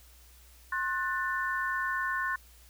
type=chord; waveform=sine; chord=F# diminished; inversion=second; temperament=just; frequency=1065.6 / 1480 / 1776 Hz; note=C6 / F#6 / A6; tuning=+31 / 0 / +16 cents; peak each=-33 dBFS; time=0.72-2.36 s; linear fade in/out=5 ms; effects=added 60 Hz sine -55 dBFS peak until 2.69 s + white hiss -59 dBFS RMS until 2.69 s